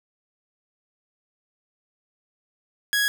sawtooth tone, 1663 Hz, G#6, 2 cents sharp, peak -16 dBFS, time 2.93-3.08 s, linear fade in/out 0 ms, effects none

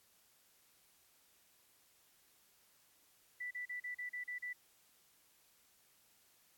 sine tone bursts, 1975.5 Hz, B6, in tune, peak -40 dBFS, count 8, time 3.4-4.532 s, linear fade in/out 10 ms, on 110 ms, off 36 ms, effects white hiss -70 dBFS RMS until 6.57 s + AAC 64 kbps

